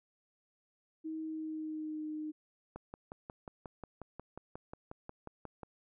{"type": "tone with pitch glide", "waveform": "sine", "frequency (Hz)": [317.1, 307.2], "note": ["D#4", "D#4"], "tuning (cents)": [33, -22], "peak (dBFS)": -37, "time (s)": [1.04, 2.32], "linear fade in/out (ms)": 20, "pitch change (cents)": -55, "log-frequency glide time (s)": [1.2, 2.06]}
{"type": "click train", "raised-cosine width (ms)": 1, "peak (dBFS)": -30, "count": 17, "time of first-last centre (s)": [2.76, 5.633], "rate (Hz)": 5.57}
{"effects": []}